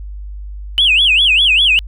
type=tone with vibrato; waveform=sine; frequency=2911 Hz; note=F#7; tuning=29 cents flat; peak=-7 dBFS; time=0.78-1.79 s; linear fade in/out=0 ms; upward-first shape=sine; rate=5 Hz; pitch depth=280 cents each way; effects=tanh soft clip ceiling -3 dBFS + added 50 Hz sine -25 dBFS peak until 1.87 s